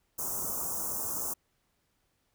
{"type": "band-stop noise", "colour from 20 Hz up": "white", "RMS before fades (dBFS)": -34, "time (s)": [0.18, 1.34], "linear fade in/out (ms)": 10, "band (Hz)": [1300, 6000], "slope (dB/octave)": 48, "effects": ["pink hiss -75 dBFS RMS until 2.34 s"]}